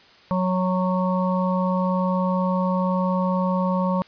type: harmonic tone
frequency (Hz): 184.2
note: F#3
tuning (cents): -7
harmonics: 1 / 3 / 5 / 6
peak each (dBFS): -21 / -26 / -28 / -29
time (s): 0.31-4.02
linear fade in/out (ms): 0
effects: white hiss -51 dBFS RMS until 4.07 s + resampled to 11025 Hz